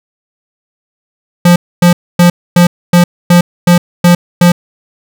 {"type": "tone bursts", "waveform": "square", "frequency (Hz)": 175.1, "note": "F3", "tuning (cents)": 5, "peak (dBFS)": -3, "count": 9, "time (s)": [1.45, 4.52], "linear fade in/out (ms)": 5, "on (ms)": 110, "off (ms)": 260, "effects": []}